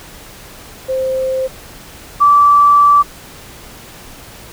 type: tone pair in turn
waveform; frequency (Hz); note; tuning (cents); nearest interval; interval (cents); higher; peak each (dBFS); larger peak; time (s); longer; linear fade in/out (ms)
sine; 523.3 / 1159.9; C5 / D6; 0 / -22; octave + major second; 1378; second; -14 / -5; second; 0.88-1.48 / 2.2-3.03; second; 20
effects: pink hiss -36 dBFS RMS until 4.52 s